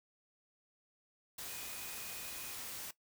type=tone in noise; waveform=sine; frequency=2489 Hz; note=D#7; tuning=in tune; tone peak=-54 dBFS; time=1.48-2.54 s; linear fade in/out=5 ms; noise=white; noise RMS=-45 dBFS; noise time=1.38-2.91 s; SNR=-12 dB; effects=noise-tail reverb RT60 0.1 s tail -17 dB re dry